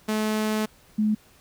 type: tone pair in turn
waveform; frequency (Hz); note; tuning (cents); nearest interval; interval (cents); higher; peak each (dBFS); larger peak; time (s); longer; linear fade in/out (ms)
sawtooth / sine; 215.5 / 213.5; A3 / G#3; -36 / +48; unison; 16; first; -19; neither; 0.08-0.66 / 0.98-1.15; first; 10
effects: pink hiss -56 dBFS RMS until 1.4 s